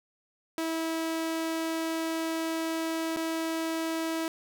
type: tone with dropouts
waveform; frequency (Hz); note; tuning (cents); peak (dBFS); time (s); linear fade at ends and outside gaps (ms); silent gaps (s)
sawtooth; 325.1; E4; -24; -25; 0.58-4.28; 1; 3.163-3.17
effects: none